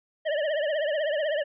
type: tone with vibrato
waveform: square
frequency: 603 Hz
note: D5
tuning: 46 cents sharp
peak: -25 dBFS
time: 0.25-1.44 s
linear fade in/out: 20 ms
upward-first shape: triangle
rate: 16 Hz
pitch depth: 130 cents each way
effects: resampled to 8000 Hz